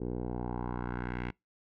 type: tone with low-pass filter sweep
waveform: 10% pulse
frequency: 60.7 Hz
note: B1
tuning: 29 cents flat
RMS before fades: -36 dBFS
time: 0-1.31 s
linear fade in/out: 10 ms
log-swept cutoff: 440 to 2300 Hz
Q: 2.2
effects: noise-tail reverb RT60 0.2 s tail -26 dB re dry